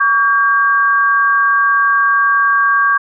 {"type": "tone pair together", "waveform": "sine", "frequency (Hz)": [1134.2, 1604], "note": ["C#6", "G6"], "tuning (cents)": [39, 39], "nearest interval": "tritone", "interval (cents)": 600, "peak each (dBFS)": -12, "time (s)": [0, 2.98], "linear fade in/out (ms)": 10, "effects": []}